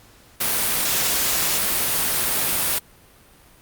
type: noise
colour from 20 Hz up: white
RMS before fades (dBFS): -21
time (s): 0.4-2.79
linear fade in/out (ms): 10
effects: pink hiss -51 dBFS RMS until 3.61 s + Opus 48 kbps